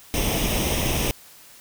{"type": "noise with comb filter", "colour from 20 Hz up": "pink", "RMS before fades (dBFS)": -23, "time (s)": [0.14, 1.11], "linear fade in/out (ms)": 0, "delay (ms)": 0.34, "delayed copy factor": 0.65, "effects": ["white hiss -48 dBFS RMS until 1.6 s"]}